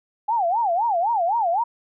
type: tone with vibrato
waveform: sine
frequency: 798 Hz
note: G5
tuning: 31 cents sharp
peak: -18 dBFS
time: 0.28-1.64 s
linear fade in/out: 10 ms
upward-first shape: sine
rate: 3.9 Hz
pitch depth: 300 cents each way
effects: none